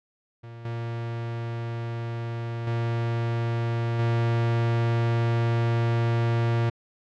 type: tone with level steps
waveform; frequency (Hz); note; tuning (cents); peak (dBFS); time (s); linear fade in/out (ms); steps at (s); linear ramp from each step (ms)
45% pulse; 116.54; A#2; 0; -39 / -29 / -24 / -21; 0.43-6.7; 10; 0.65 / 2.67 / 3.99; 2
effects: low-pass 3000 Hz 12 dB/octave